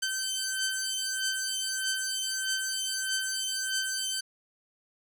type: beating tone pair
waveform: 10% pulse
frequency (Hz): 1542 / 1543.6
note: G6 / G6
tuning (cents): -29 / -27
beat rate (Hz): 1.6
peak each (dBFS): -23 / -24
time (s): 0.02-4.21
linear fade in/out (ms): 10
effects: none